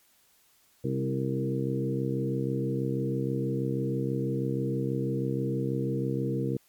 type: harmonic tone with a mistuned harmonic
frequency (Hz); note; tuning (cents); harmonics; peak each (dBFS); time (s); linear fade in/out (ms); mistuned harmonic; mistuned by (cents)
66.2; C2; +21; 2 / 3 / 4 / 5 / 6 / 7; -30 / -34 / -35 / -34 / -39 / -34; 0.84-6.57; 5; 4; +16
effects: white hiss -64 dBFS RMS until 6.68 s + MP3 96 kbps